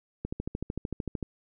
click train, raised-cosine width 3 ms, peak -19 dBFS, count 14, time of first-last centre 0.25-1.227 s, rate 13.3 Hz, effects none

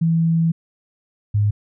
sine tone pair in turn, 164.7 / 103.75 Hz, E3 / G#2, -1 / -1 cents, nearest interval minor sixth, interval 800 cents, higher first, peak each -14 dBFS, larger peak neither, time 0.01-0.52 / 1.34-1.51 s, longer first, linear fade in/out 10 ms, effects none

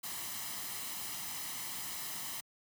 white noise with comb filter, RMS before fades -41 dBFS, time 0.03-2.41 s, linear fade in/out 10 ms, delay 0.99 ms, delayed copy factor +0.55, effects high-pass 100 Hz 12 dB/octave

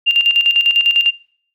sine tone with tremolo, 2794 Hz, F7, in tune, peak -8 dBFS, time 0.06-1.11 s, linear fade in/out 20 ms, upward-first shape square, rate 10 Hz, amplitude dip 65%, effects noise-tail reverb RT60 0.6 s tail -23 dB re dry

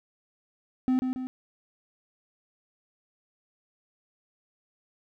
triangle tone with echo, 256.8 Hz, C4, 32 cents flat, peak -19 dBFS, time 0.88-0.99 s, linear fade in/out 0 ms, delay 140 ms, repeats 2, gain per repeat -5 dB, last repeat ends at 1.27 s, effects none

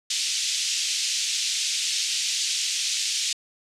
white band-pass noise, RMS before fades -26 dBFS, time 0.1-3.33 s, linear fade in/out 5 ms, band 2700 to 7100 Hz, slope 24 dB/octave, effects low-pass 11000 Hz 12 dB/octave

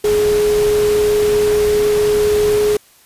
sine tone in noise, 419.1 Hz, G#4, 16 cents sharp, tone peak -11 dBFS, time 0.04-2.77 s, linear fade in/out 5 ms, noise pink, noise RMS -25 dBFS, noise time 0.04-2.77 s, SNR +11 dB, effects white hiss -49 dBFS RMS until 3.05 s + resampled to 32000 Hz

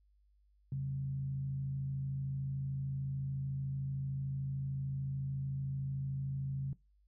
sine tone with frequency modulation, 135.9 Hz, C#3, 34 cents flat, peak -34 dBFS, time 0.72-6.73 s, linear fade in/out 2 ms, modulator 53.5 Hz, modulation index 0.32, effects noise-tail reverb RT60 0.2 s tail -19 dB re dry + added 50 Hz sine -66 dBFS peak until 7.07 s

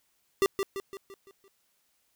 square tone with echo, 392 Hz, G4, in tune, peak -21 dBFS, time 0.42-0.46 s, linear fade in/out 0 ms, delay 170 ms, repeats 6, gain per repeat -6 dB, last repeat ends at 1.48 s, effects white hiss -72 dBFS RMS until 2.15 s

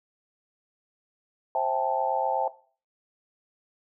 sine chord, A minor seventh, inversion first, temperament just, 528 / 660 / 792 / 880 Hz, C5 / E5 / G5 / A5, +16 / +2 / +18 / 0 cents, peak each -31 / -29 / -27 / -28 dBFS, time 1.55-2.48 s, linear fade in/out 2 ms, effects noise-tail reverb RT60 0.4 s tail -17 dB re dry

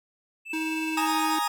triangle tone with tremolo, 2637 Hz, E7, in tune, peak -27 dBFS, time 0.45-1.09 s, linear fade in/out 50 ms, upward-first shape triangle, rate 19 Hz, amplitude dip 65%
square tone with pitch glide, 317.5 to 314.9 Hz, D#4 to D#4, +35 to +21 cents, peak -29 dBFS, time 0.53-1.39 s, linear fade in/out 5 ms, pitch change -14 cents, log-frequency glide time 0.84-1.23 s
40% pulse chord, Ab suspended second, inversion none, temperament equal, 830.6 / 932.3 / 1244.5 Hz, Ab5 / Bb5 / Eb6, 0 / 0 / 0 cents, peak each -28 / -28 / -28 dBFS, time 0.97-1.48 s, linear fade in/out 5 ms
effects none

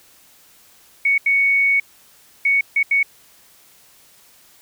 sine tone bursts at uneven times, 2225 Hz, C#7, 6 cents sharp, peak -13 dBFS, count 5, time 1.05-1.18 / 1.26-1.8 / 2.45-2.61 / 2.76-2.83 / 2.91-3.03 s, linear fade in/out 5 ms, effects white hiss -51 dBFS RMS until 4.61 s

